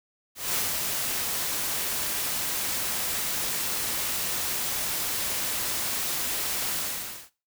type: noise with ADSR envelope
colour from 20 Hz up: white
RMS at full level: -26 dBFS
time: 0.35-7.3 s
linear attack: 190 ms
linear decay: 170 ms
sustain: -3 dB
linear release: 520 ms
effects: noise-tail reverb RT60 0.3 s tail -18 dB re dry